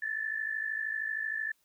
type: tone pair together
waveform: sine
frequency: 1738 / 1791 Hz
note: A6 / A6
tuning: -22 / +30 cents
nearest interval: minor second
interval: 52 cents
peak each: -33 / -36 dBFS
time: 0.02-1.52 s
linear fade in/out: 5 ms
effects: white hiss -72 dBFS RMS until 1.64 s